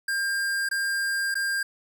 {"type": "tone with dropouts", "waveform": "square", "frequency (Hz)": 1601, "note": "G6", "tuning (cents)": 36, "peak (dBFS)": -25, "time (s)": [0.08, 1.63], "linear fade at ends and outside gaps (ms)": 5, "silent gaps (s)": [[0.689, 0.712], [1.343, 1.353]], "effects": ["11-bit"]}